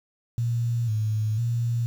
sine tone with vibrato, 113.1 Hz, A2, 48 cents sharp, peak -22 dBFS, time 0.38-1.86 s, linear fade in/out 0 ms, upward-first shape square, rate 1 Hz, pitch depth 75 cents each way, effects 8-bit

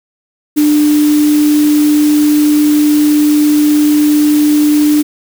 sine tone in noise, 298.2 Hz, D4, 27 cents sharp, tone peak -6 dBFS, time 0.56-5.03 s, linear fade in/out 20 ms, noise white, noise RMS -23 dBFS, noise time 0.56-5.03 s, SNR +14 dB, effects none

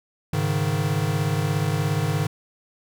square chord, Ab suspended fourth, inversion none, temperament equal, 103.83 / 138.59 / 155.56 Hz, Ab2 / Db3 / Eb3, 0 / 0 / 0 cents, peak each -27 / -27 / -25 dBFS, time 0.33-2.27 s, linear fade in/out 5 ms, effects none

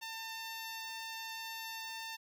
10% pulse tone, 899 Hz, A5, 37 cents sharp, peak -33 dBFS, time 0.01-2.17 s, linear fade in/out 20 ms, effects none

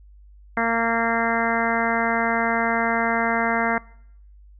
harmonic tone, 230 Hz, A#3, 23 cents flat, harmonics 1 / 2 / 3 / 4 / 5 / 6 / 7 / 8 / 9, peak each -26 / -29 / -26 / -28 / -29 / -28 / -28 / -30 / -29 dBFS, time 0.57-3.78 s, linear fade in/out 2 ms, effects noise-tail reverb RT60 0.7 s tail -23 dB re dry + added 50 Hz sine -45 dBFS peak until 4.59 s

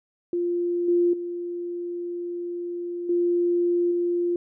sine tone with level steps, 348.7 Hz, F4, 3 cents flat, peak -22 / -17 / -28 / -19 / -21 dBFS, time 0.33-4.36 s, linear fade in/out 2 ms, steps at 0.88 / 1.13 / 3.09 / 3.91 s, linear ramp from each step 5 ms, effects none

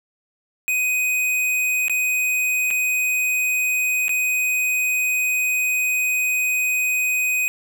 square tone with dropouts, 2500 Hz, D#7, 8 cents sharp, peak -19 dBFS, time 0.68-7.48 s, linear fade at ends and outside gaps 0 ms, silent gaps 1.882-1.897 / 2.705-2.71 / 4.082-4.093 s, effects none

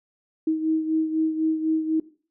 sine beating tone pair, 316.5 / 320.5 Hz, D#4 / E4, +30 / -49 cents, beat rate 4 Hz, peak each -21 / -28 dBFS, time 0.47-2 s, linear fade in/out 5 ms, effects noise-tail reverb RT60 0.4 s tail -17 dB re dry

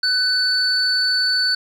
sine tone pair together, 1504 / 4484 Hz, F#6 / C#8, +28 / +19 cents, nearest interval octave + perfect fifth, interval 1891 cents, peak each -20 / -16 dBFS, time 0.03-1.55 s, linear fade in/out 5 ms, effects tanh soft clip ceiling -10 dBFS + 9-bit

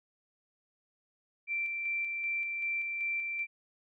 sine tone with tremolo, 2349 Hz, D7, in tune, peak -30 dBFS, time 1.47-3.47 s, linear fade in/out 50 ms, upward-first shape square, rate 2.6 Hz, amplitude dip 30%, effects none

